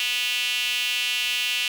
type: tone with high-pass filter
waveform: sawtooth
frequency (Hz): 245.3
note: B3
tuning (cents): -12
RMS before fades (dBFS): -25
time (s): 0-1.68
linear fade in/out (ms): 0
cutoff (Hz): 2800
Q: 5.2
effects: none